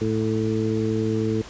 harmonic tone, 110 Hz, A2, in tune, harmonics 1 / 2 / 3 / 4, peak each -26 / -26 / -26 / -26 dBFS, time 0.01-1.42 s, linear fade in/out 5 ms, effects pink hiss -41 dBFS RMS until 1.49 s + resampled to 16000 Hz

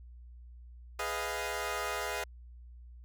15% pulse chord, F half-diminished seventh, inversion first, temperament equal with one note detuned, 415.3 / 497 / 622.3 / 698.5 Hz, Ab4 / Cb5 / Eb5 / F5, 0 / +11 / 0 / 0 cents, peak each -33 dBFS, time 0.99-2.24 s, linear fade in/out 5 ms, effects added 60 Hz sine -48 dBFS peak until 3.04 s

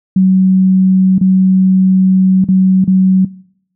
sine tone with dropouts, 188 Hz, F#3, 28 cents sharp, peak -5 dBFS, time 0.16-3.25 s, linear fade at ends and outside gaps 5 ms, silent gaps 1.183-1.211 / 2.443-2.486 / 2.843-2.876 s, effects noise-tail reverb RT60 0.7 s tail -22 dB re dry

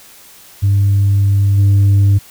sine tone with level steps, 99.6 Hz, G2, 28 cents sharp, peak -7 / -4 dBFS, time 0.62-2.19 s, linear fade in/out 20 ms, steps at 1.57 s, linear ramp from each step 20 ms, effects tanh soft clip ceiling -6 dBFS + white hiss -41 dBFS RMS until 2.3 s

